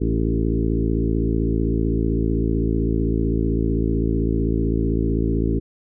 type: harmonic tone with a mistuned harmonic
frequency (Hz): 55.7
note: A1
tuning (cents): +22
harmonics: 1 / 2 / 3 / 4 / 5 / 6 / 7 / 8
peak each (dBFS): -22 / -25 / -27 / -27 / -26 / -28 / -28 / -33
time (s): 0-5.6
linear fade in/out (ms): 20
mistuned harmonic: 6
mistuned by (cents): -23
effects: none